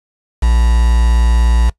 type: tone with quantisation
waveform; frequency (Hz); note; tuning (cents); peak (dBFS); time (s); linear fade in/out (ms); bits
triangle; 58.3; A#1; +1; -6; 0.42-1.7; 10; 4
effects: noise-tail reverb RT60 0.1 s tail -20 dB re dry + resampled to 24000 Hz